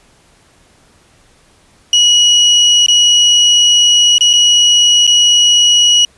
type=tone with dropouts; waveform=35% pulse; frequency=2914 Hz; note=F#7; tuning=27 cents flat; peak=-4 dBFS; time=1.93-6.05 s; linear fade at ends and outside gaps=2 ms; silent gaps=2.863-2.883 / 4.182-4.208 / 4.332-4.336 / 5.068-5.075 s; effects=pink hiss -49 dBFS RMS until 6.17 s + resampled to 24000 Hz